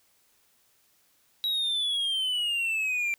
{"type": "exponential sweep", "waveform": "triangle", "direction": "down", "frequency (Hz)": [3875, 2349], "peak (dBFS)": -24, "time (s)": [1.44, 3.14], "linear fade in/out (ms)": 0, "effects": ["white hiss -66 dBFS RMS until 3.18 s"]}